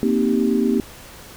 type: chord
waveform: sine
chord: C minor seventh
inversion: third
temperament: equal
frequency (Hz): 233.1 / 261.6 / 311.1 / 392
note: Bb3 / C4 / Eb4 / G4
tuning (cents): 0 / 0 / 0 / 0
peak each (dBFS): -19 / -21 / -24 / -22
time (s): 0.03-0.8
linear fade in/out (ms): 0
effects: pink hiss -41 dBFS RMS until 1.36 s